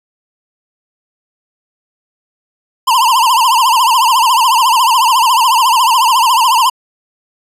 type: tone with vibrato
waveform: square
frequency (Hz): 971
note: B5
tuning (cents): -30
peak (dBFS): -8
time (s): 2.87-6.7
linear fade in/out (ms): 10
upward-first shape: triangle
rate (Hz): 14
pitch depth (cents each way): 190
effects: resampled to 32000 Hz